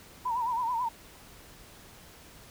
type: tone with vibrato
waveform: sine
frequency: 955 Hz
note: A#5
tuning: 42 cents sharp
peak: -27 dBFS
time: 0.25-0.89 s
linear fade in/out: 10 ms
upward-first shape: sine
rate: 9.2 Hz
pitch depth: 100 cents each way
effects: pink hiss -52 dBFS RMS until 2.5 s